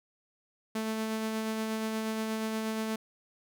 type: tone with tremolo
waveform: sawtooth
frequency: 220 Hz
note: A3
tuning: in tune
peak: -26 dBFS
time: 0.75-2.96 s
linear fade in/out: 5 ms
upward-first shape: sine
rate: 8.4 Hz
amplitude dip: 25%
effects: none